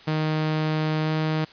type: tone with pitch glide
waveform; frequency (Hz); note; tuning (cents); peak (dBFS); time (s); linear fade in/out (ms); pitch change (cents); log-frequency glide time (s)
sawtooth; 155.56 to 156.55; D#3 to D#3; 0 to +11; -18; 0.07-1.45; 10; +11; 1.02-1.1
effects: white hiss -48 dBFS RMS until 1.52 s + resampled to 11025 Hz